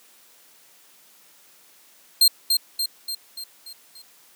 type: tone with echo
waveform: sawtooth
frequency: 4186 Hz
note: C8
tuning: in tune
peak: -9 dBFS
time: 2.21-2.28 s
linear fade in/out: 5 ms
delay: 290 ms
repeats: 6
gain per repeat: -5 dB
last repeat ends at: 4.02 s
effects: white hiss -54 dBFS RMS until 4.35 s + high-pass 200 Hz 12 dB/octave